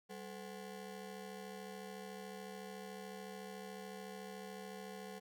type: ring-modulated tone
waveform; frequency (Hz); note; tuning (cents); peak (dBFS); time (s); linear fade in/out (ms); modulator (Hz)
25% pulse; 313.8; D#4; +15; -40; 0.09-5.2; 20; 120
effects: none